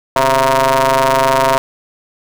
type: ring-modulated tone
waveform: sawtooth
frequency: 135.8 Hz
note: C#3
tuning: 35 cents flat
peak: -3 dBFS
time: 0.16-1.58 s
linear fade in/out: 0 ms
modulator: 803 Hz
effects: none